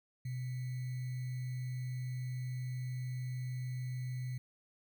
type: tone with sample-and-hold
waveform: sine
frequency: 126.6 Hz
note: B2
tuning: 43 cents sharp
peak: -36 dBFS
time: 0.25-4.38 s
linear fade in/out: 5 ms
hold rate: 2100 Hz
effects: none